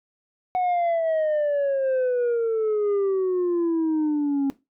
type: exponential sweep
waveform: sine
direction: down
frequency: 740 to 272.4 Hz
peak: -17 dBFS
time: 0.55-4.5 s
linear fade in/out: 0 ms
effects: noise-tail reverb RT60 0.2 s tail -17 dB re dry + tanh soft clip ceiling -19 dBFS